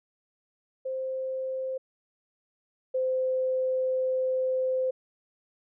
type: tone pair in turn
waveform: sine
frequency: 523.3 / 517 Hz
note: C5 / C5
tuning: 0 / -21 cents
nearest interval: unison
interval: 21 cents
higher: first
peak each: -29 / -24 dBFS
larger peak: second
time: 0.85-1.78 / 2.94-4.91 s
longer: second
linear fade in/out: 10 ms
effects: none

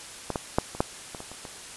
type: clicks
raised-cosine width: 1 ms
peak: -14 / -13 / -6 / -23 / -7 / -22 / -24 / -27 / -24 dBFS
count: 9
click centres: 0.303 / 0.358 / 0.585 / 0.75 / 0.805 / 1.148 / 1.204 / 1.316 / 1.452 s
effects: white hiss -42 dBFS RMS until 1.76 s + resampled to 24000 Hz

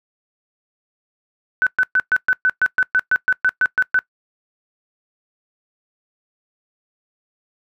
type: tone bursts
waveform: sine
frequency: 1510 Hz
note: F#6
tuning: 35 cents sharp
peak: -12 dBFS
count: 15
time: 1.62-3.99 s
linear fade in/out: 0 ms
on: 46 ms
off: 120 ms
effects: noise-tail reverb RT60 0.1 s tail -22 dB re dry

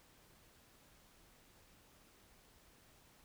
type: silence
effects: pink hiss -66 dBFS RMS until 3.24 s

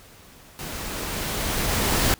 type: noise with level ramp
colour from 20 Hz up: pink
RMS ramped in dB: -34 to -20 dBFS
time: 0.59-2.14 s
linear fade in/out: 0 ms
effects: pink hiss -49 dBFS RMS until 2.19 s

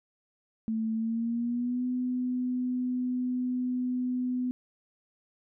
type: tone with pitch glide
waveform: sine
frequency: 222.1 to 250.7 Hz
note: A3 to B3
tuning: +16 to +26 cents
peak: -27 dBFS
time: 0.68-4.51 s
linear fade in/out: 0 ms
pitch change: +210 cents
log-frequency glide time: 0.94-1.85 s
effects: none

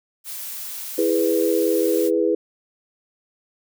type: noise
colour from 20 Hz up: blue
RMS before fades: -32 dBFS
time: 0.24-2.11 s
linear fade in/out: 50 ms
type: chord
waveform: sine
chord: E major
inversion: none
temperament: equal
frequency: 329.6 / 415.3 / 493.9 Hz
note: E4 / G#4 / B4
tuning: 0 / 0 / 0 cents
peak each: -21 dBFS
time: 0.98-2.35 s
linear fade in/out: 5 ms
effects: none

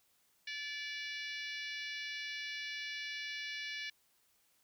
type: harmonic tone with a mistuned harmonic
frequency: 579 Hz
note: D5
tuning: 25 cents flat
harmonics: 3 / 4 / 5 / 6 / 7 / 8 / 9 / 10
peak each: -45 / -44 / -48 / -49 / -50 / -55 / -53 / -58 dBFS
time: 0.47-3.9 s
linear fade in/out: 5 ms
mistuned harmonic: 8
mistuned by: -24 cents
effects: white hiss -73 dBFS RMS until 4.63 s

